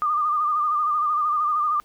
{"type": "tone with vibrato", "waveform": "sine", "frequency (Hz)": 1207, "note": "D6", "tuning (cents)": 47, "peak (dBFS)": -19, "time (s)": [0.02, 1.8], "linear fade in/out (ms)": 0, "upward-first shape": "sine", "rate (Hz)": 13, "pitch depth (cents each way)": 53, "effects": ["pink hiss -58 dBFS RMS until 1.84 s"]}